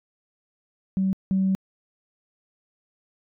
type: tone pair in turn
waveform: sine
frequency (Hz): 190.9 / 190.9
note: G3 / G3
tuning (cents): -46 / -46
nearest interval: unison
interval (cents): 0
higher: neither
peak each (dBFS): -19 / -18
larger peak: second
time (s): 0.97-1.13 / 1.31-1.55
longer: second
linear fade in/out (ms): 0
effects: tanh soft clip ceiling -14 dBFS